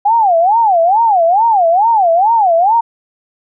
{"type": "tone with vibrato", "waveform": "sine", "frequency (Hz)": 784, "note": "G5", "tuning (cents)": 0, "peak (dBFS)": -7, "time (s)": [0.05, 2.81], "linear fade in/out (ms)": 10, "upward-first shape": "sine", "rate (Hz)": 2.3, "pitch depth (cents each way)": 300, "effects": []}